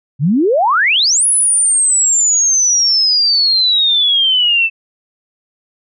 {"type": "exponential two-way sweep", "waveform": "sine", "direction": "up then down", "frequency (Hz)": [127.4, 10470, 2634], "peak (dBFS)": -9, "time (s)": [0.19, 4.7], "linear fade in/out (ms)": 50, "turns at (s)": 1.26, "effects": []}